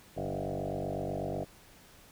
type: tone with frequency modulation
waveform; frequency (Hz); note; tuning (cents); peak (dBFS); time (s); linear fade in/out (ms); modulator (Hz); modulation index
sine; 392; G4; 0; -32; 0.16-1.45; 20; 48.1; 6.6
effects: pink hiss -57 dBFS RMS until 2.11 s